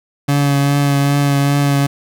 30% pulse tone with vibrato, 141.6 Hz, C#3, 37 cents sharp, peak -9 dBFS, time 0.28-1.87 s, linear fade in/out 10 ms, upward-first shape triangle, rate 2.5 Hz, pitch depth 21 cents each way, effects none

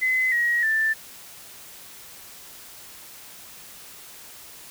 sine tone with pitch steps, 2034 / 1897.8 / 1770.7 Hz, C7 / A#6 / A6, -50 / +31 / +10 cents, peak -19 dBFS, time 0.01-0.94 s, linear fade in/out 20 ms, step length 310 ms, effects white hiss -44 dBFS RMS until 4.7 s

